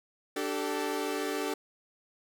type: chord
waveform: sawtooth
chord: D suspended fourth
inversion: none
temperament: equal with one note detuned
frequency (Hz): 293.7 / 386.4 / 440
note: D4 / G4 / A4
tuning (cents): 0 / -25 / 0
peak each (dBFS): -31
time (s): 0.36-1.54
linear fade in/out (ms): 5
effects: none